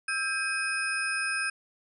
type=tone cluster; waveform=sine; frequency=1316 / 1594 / 2515 / 5110 / 9310 Hz; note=E6 / G6 / D#7 / D#8 / D9; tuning=-3 / +28 / +18 / +45 / -16 cents; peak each=-38 / -30 / -32 / -38 / -38 dBFS; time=0.08-1.5 s; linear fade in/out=5 ms; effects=none